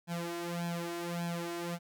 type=tone with flanger; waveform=sawtooth; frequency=171.4 Hz; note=F3; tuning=32 cents flat; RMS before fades=-37 dBFS; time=0.07-1.79 s; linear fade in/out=50 ms; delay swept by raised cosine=1.2 to 2.8 ms; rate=1.7 Hz; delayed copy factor=+0.95; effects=none